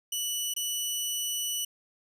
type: tone with dropouts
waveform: 15% pulse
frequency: 2960 Hz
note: F#7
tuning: in tune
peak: -22 dBFS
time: 0.12-1.65 s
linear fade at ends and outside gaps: 5 ms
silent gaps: 0.539-0.563 s
effects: none